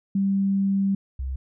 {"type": "tone pair in turn", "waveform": "sine", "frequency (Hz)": [196, 65.9], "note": ["G3", "C2"], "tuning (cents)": [0, 13], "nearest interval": "octave + perfect fifth", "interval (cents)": 1887, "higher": "first", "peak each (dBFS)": [-19, -26], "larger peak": "first", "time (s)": [[0.15, 0.95], [1.19, 1.36]], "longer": "first", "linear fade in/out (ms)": 5, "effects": []}